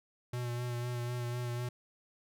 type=tone with vibrato; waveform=square; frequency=121.5 Hz; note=B2; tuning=28 cents flat; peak=-35 dBFS; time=0.33-1.69 s; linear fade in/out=5 ms; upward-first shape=sine; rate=4 Hz; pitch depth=25 cents each way; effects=none